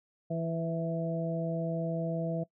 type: harmonic tone with a mistuned harmonic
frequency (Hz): 164.81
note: E3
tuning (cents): 0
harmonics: 1 / 2 / 3 / 4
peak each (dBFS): -32 / -40 / -38 / -35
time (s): 0.3-2.44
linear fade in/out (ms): 10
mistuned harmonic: 3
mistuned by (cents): +15
effects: noise-tail reverb RT60 0.1 s tail -21 dB re dry